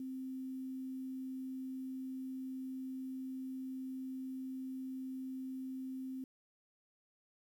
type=tone with quantisation; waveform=sine; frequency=261.6 Hz; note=C4; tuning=in tune; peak=-40 dBFS; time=0-6.24 s; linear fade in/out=2 ms; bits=11; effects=none